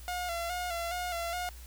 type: tone with vibrato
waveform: sawtooth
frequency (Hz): 698.5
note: F5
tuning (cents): 0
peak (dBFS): -29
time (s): 0.08-1.49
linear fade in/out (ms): 0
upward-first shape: square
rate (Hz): 2.4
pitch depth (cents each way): 46
effects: added 60 Hz sine -45 dBFS peak until 1.66 s + white hiss -54 dBFS RMS until 1.66 s